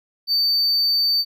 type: tone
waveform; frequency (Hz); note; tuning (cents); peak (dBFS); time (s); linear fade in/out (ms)
triangle; 4580; D8; -44; -15; 0.27-1.25; 50
effects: none